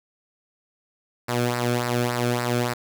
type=tone with flanger; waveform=sawtooth; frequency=121.3 Hz; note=B2; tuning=31 cents flat; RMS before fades=-24 dBFS; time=1.28-2.74 s; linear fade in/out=10 ms; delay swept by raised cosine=0.3 to 1.06 ms; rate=3.5 Hz; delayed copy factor=-0.7; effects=7-bit